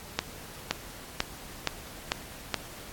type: accelerating click train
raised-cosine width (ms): 0.2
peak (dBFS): -7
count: 6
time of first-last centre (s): 0.19-2.543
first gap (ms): 520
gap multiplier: 0.95
effects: pink hiss -45 dBFS RMS until 2.92 s + AAC 64 kbps